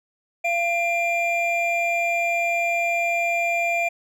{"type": "tone pair together", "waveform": "triangle", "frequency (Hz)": [685.2, 2390], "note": ["F5", "D7"], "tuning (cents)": [-33, 30], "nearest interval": "octave + minor seventh", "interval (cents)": 2163, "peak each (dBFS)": -21, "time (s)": [0.44, 3.89], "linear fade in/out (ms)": 10, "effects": []}